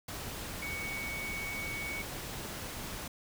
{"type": "tone in noise", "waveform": "sine", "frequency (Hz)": 2235, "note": "C#7", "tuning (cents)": 14, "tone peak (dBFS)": -37, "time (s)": [0.62, 2.02], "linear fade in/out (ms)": 5, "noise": "pink", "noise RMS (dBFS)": -41, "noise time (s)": [0.08, 3.08], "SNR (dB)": 1, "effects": []}